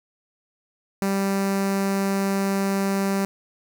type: tone with notch filter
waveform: sawtooth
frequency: 196 Hz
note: G3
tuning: in tune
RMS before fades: -23 dBFS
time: 1.02-3.25 s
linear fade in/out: 0 ms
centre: 3300 Hz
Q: 1.9
effects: 9-bit